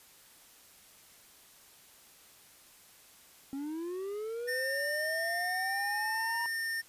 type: linear sweep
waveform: triangle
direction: up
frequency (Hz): 268.4 to 951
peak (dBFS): -33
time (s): 3.53-6.46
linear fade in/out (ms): 0
type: tone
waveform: square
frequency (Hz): 1814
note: A#6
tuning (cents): -48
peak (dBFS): -33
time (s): 4.47-6.82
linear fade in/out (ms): 20
effects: white hiss -58 dBFS RMS until 6.88 s + resampled to 32000 Hz